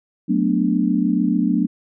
sine chord, B minor seventh, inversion second, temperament equal, 185 / 220 / 246.9 / 293.7 Hz, F#3 / A3 / B3 / D4, 0 / 0 / 0 / 0 cents, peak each -21 dBFS, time 0.28-1.67 s, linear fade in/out 20 ms, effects none

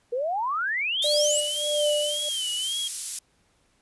sine exponential sweep, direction up, 464.5 to 8510 Hz, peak -24 dBFS, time 0.12-1.41 s, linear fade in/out 10 ms
sine tone with vibrato, 3112 Hz, G7, 13 cents flat, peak -27 dBFS, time 0.99-2.88 s, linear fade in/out 5 ms, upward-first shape sine, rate 1.8 Hz, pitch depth 110 cents each way
pink high-pass noise, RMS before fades -30 dBFS, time 1.02-3.19 s, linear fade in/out 5 ms, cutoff 8500 Hz, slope 12 dB/octave
sine tone with tremolo, 594 Hz, D5, 20 cents sharp, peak -20 dBFS, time 1.04-2.29 s, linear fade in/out 5 ms, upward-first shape triangle, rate 1.5 Hz, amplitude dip 95%
effects pink hiss -66 dBFS RMS until 3.81 s + resampled to 24000 Hz

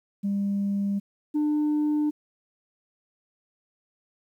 sine tone pair in turn, 200 / 299.7 Hz, G3 / D4, +35 / +35 cents, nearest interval perfect fifth, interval 700 cents, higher second, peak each -22 / -19 dBFS, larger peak second, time 0.23-1 / 1.34-2.11 s, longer neither, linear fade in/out 20 ms, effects tanh soft clip ceiling -20 dBFS + 10-bit

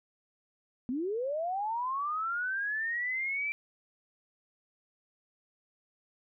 sine linear sweep, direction up, 234.4 to 2349 Hz, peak -30 dBFS, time 0.89-3.52 s, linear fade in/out 0 ms, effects none

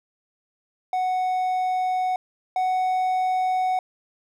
triangle tone pair in turn, 740 / 742.7 Hz, F#5 / F#5, 0 / +6 cents, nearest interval unison, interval 6 cents, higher second, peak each -19 / -18 dBFS, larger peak second, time 0.93-2.16 / 2.56-3.79 s, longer neither, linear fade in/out 2 ms, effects none

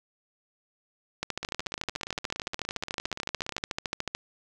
two click trains, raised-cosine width 0.2 ms, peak -18 / -12 dBFS, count 39 / 41, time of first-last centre 1.43-3.639 / 1.23-4.15 s, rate 17.2 / 13.7 Hz, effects none

